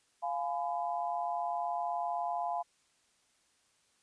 sine chord, F diminished, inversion none, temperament just, 698.5 / 838.1 / 1005.8 Hz, F5 / Ab5 / Cb6, 0 / +16 / +31 cents, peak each -34 / -37 / -39 dBFS, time 0.22-2.63 s, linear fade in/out 20 ms, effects white hiss -71 dBFS RMS until 4.02 s + resampled to 22050 Hz

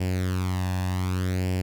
sawtooth tone with flanger, 92.1 Hz, F#2, 7 cents flat, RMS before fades -26 dBFS, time 0-1.62 s, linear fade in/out 10 ms, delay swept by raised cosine 0.39 to 1.15 ms, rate 0.66 Hz, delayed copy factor +0.7, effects none

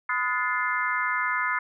sine tone cluster, 1008 / 1258 / 1448 / 1743 / 2095 Hz, B5 / D#6 / F#6 / A6 / C7, +35 / +19 / -38 / -17 / +2 cents, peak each -30 dBFS, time 0.09-1.59 s, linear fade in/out 5 ms, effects none

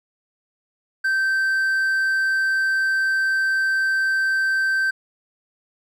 triangle tone, 1556 Hz, G6, 13 cents flat, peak -16 dBFS, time 1.04-4.91 s, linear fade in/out 10 ms, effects none

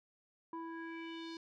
square tone with low-pass filter sweep, 329.6 Hz, E4, in tune, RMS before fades -45 dBFS, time 0.53-1.37 s, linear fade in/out 2 ms, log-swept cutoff 980 to 4800 Hz, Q 3.4, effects none

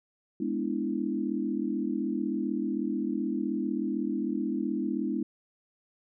sine chord, E dominant seventh, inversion first, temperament equal, 207.7 / 246.9 / 293.7 / 329.6 Hz, G#3 / B3 / D4 / E4, 0 / 0 / 0 / 0 cents, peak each -33 dBFS, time 0.4-5.23 s, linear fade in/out 5 ms, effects none

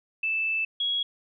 sine tone pair in turn, 2637 / 3322 Hz, E7 / G#7, 0 / 0 cents, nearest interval major third, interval 400 cents, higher second, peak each -24 dBFS, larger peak neither, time 0.23-0.65 / 0.8-1.03 s, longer first, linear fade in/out 5 ms, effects none

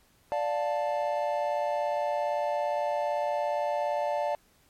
triangle chord, D minor, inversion none, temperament just, 587.3 / 704.8 / 881 Hz, D5 / F5 / A5, 0 / +16 / +2 cents, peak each -27 / -30 / -30 dBFS, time 0.32-4.35 s, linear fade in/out 0 ms, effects pink hiss -64 dBFS RMS until 4.69 s + MP3 64 kbps

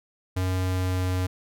square tone with pitch glide, 92.5 to 91.86 Hz, F#2 to F#2, 0 to -12 cents, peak -24 dBFS, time 0.36-1.27 s, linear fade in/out 10 ms, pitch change -12 cents, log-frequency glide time 0.58-1.12 s, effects none

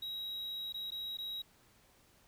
triangle tone with dropouts, 3834 Hz, A#7, 48 cents sharp, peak -37 dBFS, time 0.02-1.42 s, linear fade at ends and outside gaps 5 ms, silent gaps 0.725-0.742 / 0.906-0.918 / 1.172-1.185 s, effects pink hiss -66 dBFS RMS until 2.27 s

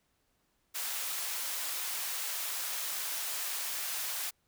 white high-pass noise, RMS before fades -36 dBFS, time 0.74-4.31 s, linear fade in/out 20 ms, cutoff 730 Hz, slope 12 dB/octave, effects pink hiss -75 dBFS RMS until 4.47 s

